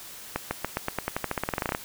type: accelerating click train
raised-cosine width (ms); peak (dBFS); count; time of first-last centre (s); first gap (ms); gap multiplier
0.5; -11; 20; 0.36-1.749; 150; 0.91
effects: white hiss -43 dBFS RMS until 1.84 s